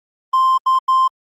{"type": "tone bursts at uneven times", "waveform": "triangle", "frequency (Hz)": 1046.5, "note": "C6", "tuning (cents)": 0, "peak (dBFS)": -8, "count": 3, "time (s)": [[0.33, 0.58], [0.66, 0.79], [0.88, 1.08]], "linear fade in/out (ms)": 10, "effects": ["tanh soft clip ceiling -6 dBFS", "Opus 24 kbps"]}